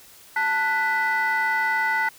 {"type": "tone cluster", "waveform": "sine", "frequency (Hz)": [885, 1478, 1985], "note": ["A5", "F#6", "B6"], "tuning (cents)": [10, -2, 8], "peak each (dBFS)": -23, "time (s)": [0.36, 2.09], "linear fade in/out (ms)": 5, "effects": ["tanh soft clip ceiling -15 dBFS", "white hiss -49 dBFS RMS until 2.18 s"]}